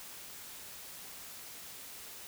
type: silence
effects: white hiss -48 dBFS RMS until 2.27 s